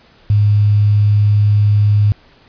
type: tone with quantisation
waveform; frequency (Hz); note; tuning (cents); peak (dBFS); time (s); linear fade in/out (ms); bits
sine; 103.83; G#2; 0; -8; 0.3-2.12; 0; 6
effects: pink hiss -48 dBFS RMS until 2.48 s + resampled to 11025 Hz